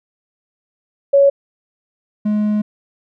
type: tone pair in turn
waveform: sine / triangle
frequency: 558 / 210.6 Hz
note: C#5 / G#3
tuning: +11 / +24 cents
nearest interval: octave + perfect fourth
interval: 1687 cents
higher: first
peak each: -7 / -12 dBFS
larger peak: first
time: 1.13-1.3 / 2.25-2.62 s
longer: second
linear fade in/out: 10 ms
effects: none